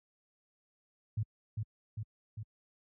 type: tone with echo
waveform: sine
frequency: 107.7 Hz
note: A2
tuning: 37 cents flat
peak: -29 dBFS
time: 1.17-1.23 s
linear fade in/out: 5 ms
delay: 400 ms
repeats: 3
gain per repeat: -3 dB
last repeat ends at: 2.43 s
effects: high-pass 60 Hz 12 dB/octave